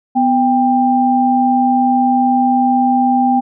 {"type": "tone pair together", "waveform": "sine", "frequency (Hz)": [249.5, 792], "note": ["B3", "G5"], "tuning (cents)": [18, 18], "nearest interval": "octave + minor sixth", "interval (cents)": 2000, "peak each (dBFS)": [-13, -12], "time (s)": [0.15, 3.41], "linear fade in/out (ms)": 20, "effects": []}